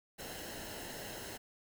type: noise with comb filter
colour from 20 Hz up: pink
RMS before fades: -45 dBFS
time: 0.18-1.38 s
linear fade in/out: 20 ms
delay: 0.85 ms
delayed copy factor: -0.6
effects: none